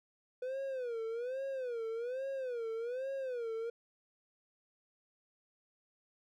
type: tone with vibrato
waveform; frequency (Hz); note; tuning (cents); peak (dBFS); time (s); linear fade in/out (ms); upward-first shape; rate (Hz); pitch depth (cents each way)
triangle; 493.9; B4; 0; -34; 0.42-3.7; 5; sine; 1.2; 170
effects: none